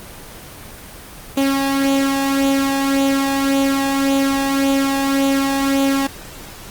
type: tone with flanger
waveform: sawtooth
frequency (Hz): 273.8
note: C#4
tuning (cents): -21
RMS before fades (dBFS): -17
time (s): 1.37-6.07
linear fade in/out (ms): 5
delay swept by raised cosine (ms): 0.28 to 1.17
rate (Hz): 1.8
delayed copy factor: +0.55
effects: pink hiss -36 dBFS RMS until 6.7 s + Opus 24 kbps